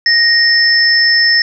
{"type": "tone pair together", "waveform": "sine", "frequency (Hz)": [1864.7, 5274], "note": ["A#6", "E8"], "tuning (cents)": [0, 0], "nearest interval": "octave + tritone", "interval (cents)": 1800, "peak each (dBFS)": -10, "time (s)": [0.06, 1.42], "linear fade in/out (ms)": 2, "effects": []}